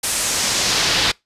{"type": "noise with band-pass filter sweep", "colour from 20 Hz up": "brown", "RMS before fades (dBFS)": -19, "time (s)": [0.03, 1.12], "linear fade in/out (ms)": 10, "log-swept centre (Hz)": [9500, 3800], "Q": 1.3, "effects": ["noise-tail reverb RT60 0.2 s tail -25 dB re dry", "resampled to 32000 Hz"]}